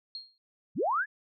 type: tone with exponential decay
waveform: sine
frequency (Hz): 4241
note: C8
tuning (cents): +23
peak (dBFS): -34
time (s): 0.15-0.38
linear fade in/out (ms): 1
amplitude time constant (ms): 49
type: linear sweep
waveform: sine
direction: up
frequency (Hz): 98 to 1765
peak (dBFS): -25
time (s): 0.75-1.06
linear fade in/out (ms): 50
effects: none